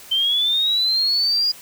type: linear sweep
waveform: sine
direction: up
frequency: 3088 to 4887 Hz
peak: -16 dBFS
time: 0.11-1.52 s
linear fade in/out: 10 ms
effects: white hiss -42 dBFS RMS until 1.61 s